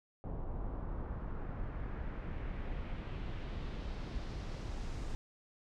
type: noise with low-pass filter sweep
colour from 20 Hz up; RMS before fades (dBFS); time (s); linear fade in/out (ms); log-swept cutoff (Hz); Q
brown; -40; 0.24-5.15; 0; 820 to 7300; 1.4
effects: none